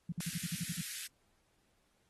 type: tone bursts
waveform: sine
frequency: 169.7 Hz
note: F3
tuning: 49 cents flat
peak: -34 dBFS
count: 9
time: 0.09-0.811 s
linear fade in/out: 5 ms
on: 33 ms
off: 53 ms
type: high-pass noise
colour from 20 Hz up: white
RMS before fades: -42 dBFS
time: 0.2-1.07 s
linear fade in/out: 5 ms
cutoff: 1500 Hz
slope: 48 dB/octave
type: click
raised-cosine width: 0.5 ms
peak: -32 dBFS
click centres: 0.206 s
effects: pink hiss -75 dBFS RMS until 2.09 s + AAC 32 kbps